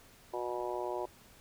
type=harmonic tone; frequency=121.9 Hz; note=B2; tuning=22 cents flat; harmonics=3 / 4 / 5 / 6 / 7 / 8; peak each=-38 / -43 / -40 / -44 / -43 / -42 dBFS; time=0.33-1.06 s; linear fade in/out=10 ms; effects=pink hiss -59 dBFS RMS until 1.4 s